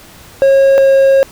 triangle tone pair in turn, 544 / 541.6 Hz, C#5 / C#5, -33 / -40 cents, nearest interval unison, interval 7 cents, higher first, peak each -3 dBFS, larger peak neither, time 0.42-0.78 / 0.78-1.23 s, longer second, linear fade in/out 0 ms, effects pink hiss -38 dBFS RMS until 1.31 s

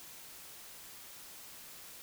silence, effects white hiss -51 dBFS RMS until 2.02 s

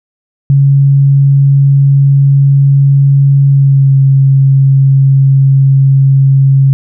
sine tone with pitch glide, 138.8 to 136.02 Hz, C#3 to C#3, +3 to -32 cents, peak -3 dBFS, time 0.5-6.73 s, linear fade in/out 0 ms, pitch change -35 cents, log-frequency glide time 3.48-3.96 s, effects none

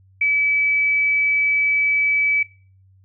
sine tone, 2295 Hz, D7, 40 cents flat, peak -15 dBFS, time 0.21-2.43 s, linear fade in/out 5 ms, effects noise-tail reverb RT60 0.4 s tail -19 dB re dry + added 95 Hz sine -50 dBFS peak until 3.04 s

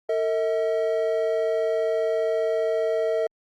triangle tone pair together, 452.5 / 640 Hz, A4 / D#5, +48 / +49 cents, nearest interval tritone, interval 601 cents, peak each -22 dBFS, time 0.09-3.27 s, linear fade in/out 5 ms, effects Opus 48 kbps

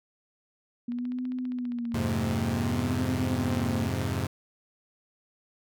sine tone with vibrato, 238.9 Hz, A#3, 43 cents sharp, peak -29 dBFS, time 0.88-3.87 s, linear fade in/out 5 ms, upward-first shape sine, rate 0.55 Hz, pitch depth 100 cents each way
click train, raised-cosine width 0.3 ms, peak -34 dBFS, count 26, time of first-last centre 0.92-2.587 s, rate 15 Hz
sawtooth chord, F minor, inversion none, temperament equal, 87.31 / 103.83 / 130.81 Hz, F2 / Ab2 / C3, 0 / 0 / 0 cents, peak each -28 dBFS, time 1.94-4.27 s, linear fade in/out 5 ms
effects none

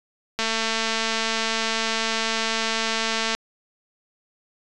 click train, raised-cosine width 0.2 ms, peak -7 dBFS, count 664, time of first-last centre 0.39-3.35 s, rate 224 Hz, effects resampled to 24000 Hz

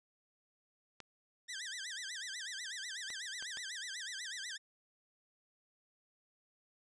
clicks, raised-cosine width 0.2 ms, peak -30 dBFS, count 4, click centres 1.003 / 3.103 / 3.425 / 3.572 s
15% pulse tone with vibrato, 1760 Hz, A6, in tune, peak -35 dBFS, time 1.48-4.58 s, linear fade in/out 20 ms, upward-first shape sine, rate 8.1 Hz, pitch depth 230 cents each way
effects resampled to 22050 Hz

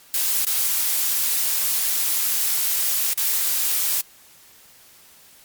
blue noise with dropouts, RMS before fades -21 dBFS, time 0.14-4.01 s, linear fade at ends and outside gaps 1 ms, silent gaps 0.448-0.468 / 3.134-3.176 s, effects white hiss -50 dBFS RMS until 5.44 s + MP3 96 kbps

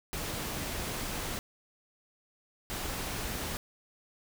pink noise bursts at uneven times, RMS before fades -36 dBFS, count 2, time 0.13-1.39 / 2.7-3.57 s, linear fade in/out 0 ms, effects none

